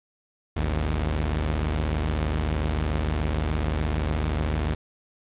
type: tone pair together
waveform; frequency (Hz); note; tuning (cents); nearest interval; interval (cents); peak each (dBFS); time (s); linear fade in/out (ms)
sawtooth; 53.63 / 77; A1 / D#2; -44 / -17; tritone; 627; -24 / -21; 0.56-4.75; 10
effects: resampled to 8000 Hz + 8-bit